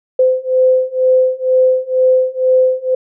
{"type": "beating tone pair", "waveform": "sine", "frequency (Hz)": [513, 515.1], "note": ["C5", "C5"], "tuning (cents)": [-34, -27], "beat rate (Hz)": 2.1, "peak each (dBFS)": [-13, -12], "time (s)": [0.19, 2.95], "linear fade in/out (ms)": 5, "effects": []}